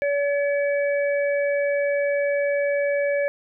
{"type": "harmonic tone", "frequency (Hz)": 570, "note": "C#5", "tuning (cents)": 48, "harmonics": [1, 3, 4], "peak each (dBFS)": [-20, -30, -32], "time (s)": [0.02, 3.28], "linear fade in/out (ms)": 0, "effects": []}